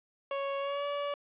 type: tone with pitch glide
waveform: 30% pulse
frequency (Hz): 554.4 to 573.6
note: C#5 to D5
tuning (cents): 0 to -41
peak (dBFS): -29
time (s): 0.31-1.14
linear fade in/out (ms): 2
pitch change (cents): +59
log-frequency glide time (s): 0.59-0.86
effects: resampled to 8000 Hz + 11-bit